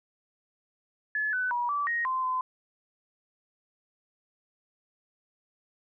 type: tone with pitch steps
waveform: sine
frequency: 1715 / 1502 / 964 / 1157 / 1874 / 1037 / 1024 Hz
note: A6 / F#6 / B5 / D6 / A#6 / C6 / C6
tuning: -45 / +26 / -42 / -26 / +9 / -16 / -38 cents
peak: -26 dBFS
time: 1.15-2.41 s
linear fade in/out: 2 ms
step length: 180 ms
effects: none